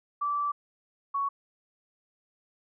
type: tone pair in turn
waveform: sine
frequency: 1162 / 1115.1 Hz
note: D6 / C#6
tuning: -19 / +10 cents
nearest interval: minor second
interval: 71 cents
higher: first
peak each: -26 dBFS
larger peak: neither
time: 0.21-0.52 / 1.14-1.29 s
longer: first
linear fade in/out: 10 ms
effects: none